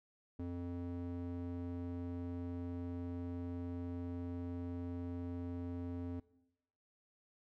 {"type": "tone with band-pass filter", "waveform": "square", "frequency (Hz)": 87.4, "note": "F2", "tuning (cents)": 2, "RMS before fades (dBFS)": -42, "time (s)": [0.39, 6.2], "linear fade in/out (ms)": 5, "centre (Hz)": 250, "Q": 1.3, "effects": ["noise-tail reverb RT60 0.9 s tail -20 dB re dry"]}